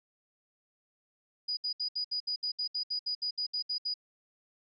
sine tone bursts, 4921 Hz, D#8, 20 cents flat, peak -30 dBFS, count 16, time 1.48-3.941 s, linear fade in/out 10 ms, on 91 ms, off 67 ms, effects none

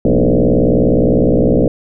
sine tone with frequency modulation, 127.9 Hz, C3, 39 cents flat, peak -8 dBFS, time 0.05-1.68 s, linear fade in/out 2 ms, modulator 59.7 Hz, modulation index 7.4, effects none

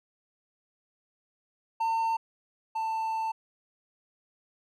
triangle tone pair in turn, 904 / 890 Hz, A5 / A5, +47 / +20 cents, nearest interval unison, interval 27 cents, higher first, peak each -23 / -26 dBFS, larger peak first, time 1.8-2.17 / 2.75-3.32 s, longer second, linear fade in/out 10 ms, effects none

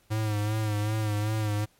square tone with vibrato, 106.6 Hz, G#2, 46 cents sharp, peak -26 dBFS, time 0.1-1.66 s, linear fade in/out 20 ms, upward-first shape sine, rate 2.6 Hz, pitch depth 47 cents each way, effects pink hiss -64 dBFS RMS until 1.79 s + MP3 64 kbps

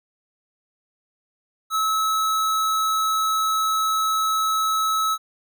square tone, 1296 Hz, E6, 30 cents flat, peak -20 dBFS, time 1.7-5.18 s, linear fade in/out 50 ms, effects none

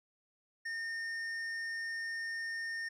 sine tone with hard clipping, 1826 Hz, A#6, 36 cents flat, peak -38 dBFS, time 0.65-2.89 s, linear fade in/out 10 ms, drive 7 dB, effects none

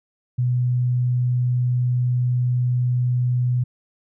sine tone, 124 Hz, B2, 7 cents sharp, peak -17 dBFS, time 0.38-3.64 s, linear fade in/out 10 ms, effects none

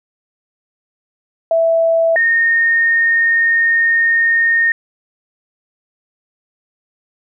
sine tone pair in turn, 659.3 / 1840.2 Hz, E5 / A#6, 0 / -23 cents, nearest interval octave + tritone, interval 1777 cents, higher second, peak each -10 dBFS, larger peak neither, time 1.51-2.16 / 2.16-4.72 s, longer second, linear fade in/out 2 ms, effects none

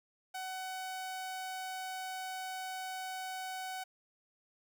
sawtooth tone, 750 Hz, F#5, 23 cents sharp, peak -35 dBFS, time 0.34-3.84 s, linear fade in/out 10 ms, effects none

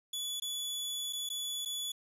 sawtooth tone with dropouts, 3427 Hz, A7, 46 cents flat, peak -32 dBFS, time 0.13-1.92 s, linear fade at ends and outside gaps 5 ms, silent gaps 0.4-0.42 / 1.127-1.131 / 1.291-1.3 / 1.651-1.657 s, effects resampled to 32000 Hz + 10-bit

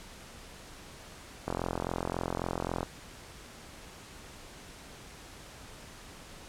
click train, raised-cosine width 1 ms, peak -17 dBFS, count 60, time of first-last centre 1.48-2.83 s, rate 43.7 Hz, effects pink hiss -49 dBFS RMS until 6.48 s + low-pass 10000 Hz 12 dB/octave

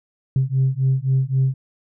sine beating tone pair, 130.81 / 134.61 Hz, C3 / C3, 0 / +50 cents, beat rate 3.8 Hz, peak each -18 dBFS, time 0.36-1.54 s, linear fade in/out 2 ms, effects tanh soft clip ceiling -11 dBFS

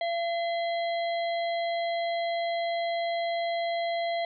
harmonic tone with a mistuned harmonic, 680 Hz, F5, 46 cents flat, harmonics 1 / 3 / 5 / 6, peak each -27 / -37 / -41 / -43 dBFS, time 0.01-4.25 s, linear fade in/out 2 ms, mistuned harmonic 5, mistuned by -72 cents, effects none

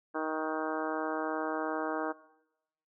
harmonic tone with a mistuned harmonic, 157.1 Hz, D#3, 17 cents sharp, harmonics 2 / 3 / 4 / 5 / 6 / 7 / 8 / 9 / 10, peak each -36 / -38 / -39 / -40 / -41 / -41 / -42 / -43 / -43 dBFS, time 0.14-2.13 s, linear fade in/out 20 ms, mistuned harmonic 9, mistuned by +21 cents, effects noise-tail reverb RT60 0.9 s tail -20 dB re dry

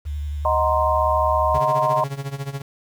sine tone with vibrato, 73.4 Hz, D2, in tune, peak -24 dBFS, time 0.05-1.6 s, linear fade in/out 20 ms, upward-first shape sine, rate 11 Hz, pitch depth 40 cents each way
sine chord, C half-diminished seventh, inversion first, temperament equal, 622.3 / 740 / 932.3 / 1046.5 Hz, Eb5 / Gb5 / Bb5 / C6, 0 / 0 / 0 / 0 cents, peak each -21 / -27 / -22 / -21 dBFS, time 0.45-2.04 s, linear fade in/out 2 ms
45% pulse tone with tremolo, 138.59 Hz, C#3, in tune, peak -24 dBFS, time 1.54-2.62 s, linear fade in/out 5 ms, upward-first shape sine, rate 14 Hz, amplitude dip 80%
effects 8-bit

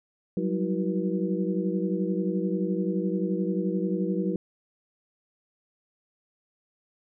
sine tone cluster, 184 / 195.5 / 324.2 / 375.1 / 482.3 Hz, F#3 / G3 / E4 / F#4 / B4, -9 / -4 / -29 / +24 / -41 cents, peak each -28 / -31 / -31 / -33 / -34 dBFS, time 0.37-4.36 s, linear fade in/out 2 ms, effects none

